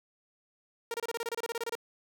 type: tone bursts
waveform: sawtooth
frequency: 464.8 Hz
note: A#4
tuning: 5 cents flat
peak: -28 dBFS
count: 15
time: 0.91-1.753 s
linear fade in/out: 2 ms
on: 31 ms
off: 27 ms
effects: none